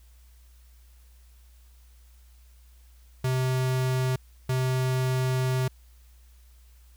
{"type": "tone bursts at uneven times", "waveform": "square", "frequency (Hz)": 129.2, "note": "C3", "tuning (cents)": -21, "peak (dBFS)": -24, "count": 2, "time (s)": [[3.24, 4.16], [4.49, 5.68]], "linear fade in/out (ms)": 5, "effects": ["added 60 Hz sine -51 dBFS peak until 6.96 s", "white hiss -64 dBFS RMS until 6.96 s"]}